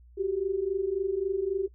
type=tone pair together; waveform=sine; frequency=370 / 393.7 Hz; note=F#4 / G4; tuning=0 / +8 cents; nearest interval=minor second; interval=108 cents; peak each=-30 / -28 dBFS; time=0.17-1.68 s; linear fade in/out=20 ms; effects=noise-tail reverb RT60 0.1 s tail -21 dB re dry + added 60 Hz sine -51 dBFS peak until 1.74 s